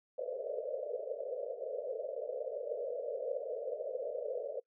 pink band-pass noise, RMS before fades -39 dBFS, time 0.18-4.6 s, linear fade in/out 5 ms, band 450 to 620 Hz, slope 96 dB/octave, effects noise-tail reverb RT60 0.1 s tail -24 dB re dry

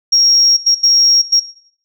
sine tone bursts at uneven times, 5588 Hz, F8, in tune, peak -6 dBFS, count 4, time 0.12-0.57 / 0.66-0.75 / 0.83-1.22 / 1.32-1.4 s, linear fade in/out 10 ms, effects noise-tail reverb RT60 0.6 s tail -17 dB re dry + tanh soft clip ceiling -2 dBFS

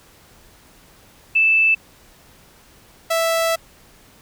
sine / sawtooth tone pair in turn, 2637 / 659.2 Hz, E7 / E5, 0 / 0 cents, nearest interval 2 octaves, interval 2400 cents, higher first, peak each -12 / -13 dBFS, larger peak first, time 1.35-1.75 / 3.1-3.56 s, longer second, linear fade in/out 10 ms, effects pink hiss -50 dBFS RMS until 4.21 s

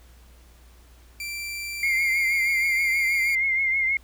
sawtooth tone, 2349 Hz, D7, in tune, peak -27 dBFS, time 1.2-3.35 s, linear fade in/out 2 ms
sine tone with vibrato, 2127 Hz, C7, 28 cents sharp, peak -20 dBFS, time 1.83-3.97 s, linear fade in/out 2 ms, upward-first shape triangle, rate 6.3 Hz, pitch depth 54 cents each way
effects added 60 Hz sine -49 dBFS peak until 4.03 s + pink hiss -57 dBFS RMS until 4.03 s

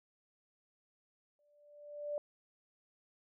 sine tone with exponential growth, 587.3 Hz, D5, in tune, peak -33 dBFS, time 1.39-2.18 s, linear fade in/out 1 ms, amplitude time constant 170 ms, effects none

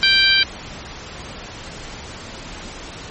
harmonic tone, 784 Hz, G5, in tune, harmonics 2 / 3 / 4 / 5 / 6, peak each -18 / -18 / -18 / -18 / -18 dBFS, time 0.03-0.43 s, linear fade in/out 0 ms, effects pink hiss -34 dBFS RMS until 3.1 s + MP3 32 kbps

